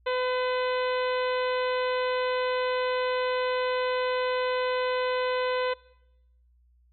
harmonic tone, 505 Hz, B4, 39 cents sharp, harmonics 1 / 2 / 3 / 4 / 5 / 6 / 7 / 8, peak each -26 / -32 / -36 / -38 / -40 / -42 / -43 / -44 dBFS, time 0.06-5.74 s, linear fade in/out 10 ms, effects noise-tail reverb RT60 0.9 s tail -23 dB re dry + added 60 Hz sine -59 dBFS peak until 6.92 s

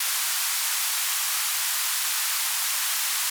white band-pass noise, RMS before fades -26 dBFS, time 0-3.3 s, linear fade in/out 5 ms, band 900 to 14000 Hz, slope 24 dB/octave, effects none

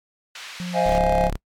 pink band-pass noise, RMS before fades -38 dBFS, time 0.35-0.98 s, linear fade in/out 5 ms, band 1700 to 4800 Hz, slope 12 dB/octave
triangle tone with vibrato, 177.4 Hz, F3, 27 cents sharp, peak -25 dBFS, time 0.6-1.3 s, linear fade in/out 0 ms, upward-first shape sine, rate 3.4 Hz, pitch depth 8 cents each way
triangle chord, F minor seventh, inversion second, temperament equal with one note detuned, 523.3 / 633.1 / 698.5 / 830.6 Hz, C5 / Eb5 / F5 / Ab5, 0 / +30 / 0 / 0 cents, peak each -21 dBFS, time 0.73-1.31 s, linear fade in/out 50 ms
sawtooth tone, 34.65 Hz, C#1, in tune, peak -20 dBFS, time 0.85-1.37 s, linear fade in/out 20 ms
effects noise-tail reverb RT60 0.1 s tail -25 dB re dry + MP3 96 kbps

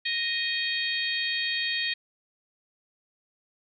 harmonic tone with a mistuned harmonic, 622.3 Hz, D#5, in tune, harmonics 3 / 4 / 5 / 6 / 7, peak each -31 / -32 / -33 / -34 / -34 dBFS, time 0.05-1.94 s, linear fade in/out 10 ms, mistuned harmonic 5, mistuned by +58 cents, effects none

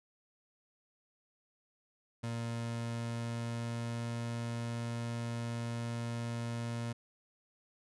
30% pulse tone with pitch glide, 116.54 to 117.35 Hz, A#2 to A#2, 0 to +12 cents, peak -33 dBFS, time 2.23-6.93 s, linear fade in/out 10 ms, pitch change +12 cents, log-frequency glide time 2.4-4.21 s, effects resampled to 24000 Hz

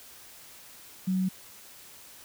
sine tone, 187.1 Hz, F#3, 20 cents sharp, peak -24 dBFS, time 1.07-1.29 s, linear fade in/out 10 ms, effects white hiss -50 dBFS RMS until 2.24 s

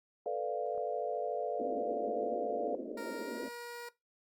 sine chord, B half-diminished seventh, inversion third, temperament equal, 440 / 493.9 / 587.3 / 698.5 Hz, A4 / B4 / D5 / F5, 0 / 0 / 0 / 0 cents, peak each -38 dBFS, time 0.26-2.75 s, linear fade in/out 2 ms
clicks, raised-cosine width 1 ms, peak -48 / -40 dBFS, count 2, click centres 0.75 / 0.778 s
pink band-pass noise, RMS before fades -41 dBFS, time 1.59-3.49 s, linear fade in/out 10 ms, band 220 to 620 Hz, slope 96 dB/octave
15% pulse tone with pitch glide, 466.2 to 477.1 Hz, A#4 to A#4, 0 to +40 cents, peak -36 dBFS, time 2.97-3.89 s, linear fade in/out 5 ms, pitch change +40 cents, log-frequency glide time 3.13-3.45 s
effects noise-tail reverb RT60 0.2 s tail -19 dB re dry + Opus 48 kbps

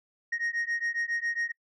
sine beating tone pair, 1864.7 / 1872 Hz, A#6 / A#6, 0 / +7 cents, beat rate 7.3 Hz, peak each -29 dBFS, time 0.32-1.52 s, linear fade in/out 10 ms, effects noise-tail reverb RT60 0.1 s tail -26 dB re dry + tanh soft clip ceiling -25 dBFS

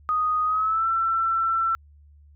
sine tone with pitch glide, 1244.5 to 1341.5 Hz, D#6 to E6, 0 to +30 cents, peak -20 dBFS, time 0.09-1.75 s, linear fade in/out 0 ms, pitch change +130 cents, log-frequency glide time 0.45-0.87 s, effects added 73 Hz sine -49 dBFS peak until 2.35 s

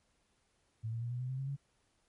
sine tone with pitch steps, 111.6 / 115.2 / 118.92 / 122.76 / 126.72 / 130.81 / 135.04 / 139.39 Hz, A2 / A#2 / A#2 / B2 / B2 / C3 / C#3 / C#3, +25 / -20 / +35 / -10 / +45 / 0 / -45 / +10 cents, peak -35 dBFS, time 0.83-1.566 s, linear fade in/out 20 ms, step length 92 ms, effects pink hiss -75 dBFS RMS until 2.08 s + MP3 48 kbps

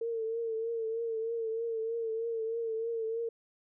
sine tone with vibrato, 453.8 Hz, A#4, 47 cents flat, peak -31 dBFS, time 0.01-3.29 s, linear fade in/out 5 ms, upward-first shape triangle, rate 3.2 Hz, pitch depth 51 cents each way, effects none

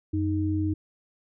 sine tone pair together, 92.41 / 311.1 Hz, F#2 / D#4, -2 / 0 cents, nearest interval octave + major sixth, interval 2102 cents, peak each -26 / -26 dBFS, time 0.13-0.74 s, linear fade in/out 10 ms, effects none

